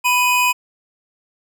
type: tone pair together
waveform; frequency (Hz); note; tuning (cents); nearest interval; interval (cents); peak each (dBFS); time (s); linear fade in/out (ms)
square; 990.5 / 2498; B5 / D#7; +5 / +6; octave + major third; 1601; -17; 0.04-0.53; 20
effects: none